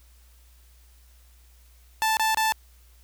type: tone bursts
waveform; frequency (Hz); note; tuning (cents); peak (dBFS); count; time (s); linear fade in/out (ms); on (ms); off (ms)
sawtooth; 880; A5; 0; -17; 3; 2.02-2.522; 0; 150; 26
effects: added 60 Hz sine -52 dBFS peak until 3.03 s + white hiss -61 dBFS RMS until 3.03 s